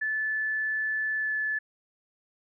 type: tone with pitch glide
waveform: sine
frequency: 1741 to 1731 Hz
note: A6 to A6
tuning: -19 to -29 cents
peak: -26 dBFS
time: 0.01-1.59 s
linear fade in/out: 10 ms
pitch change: -10 cents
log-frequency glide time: 1.17-1.32 s
effects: none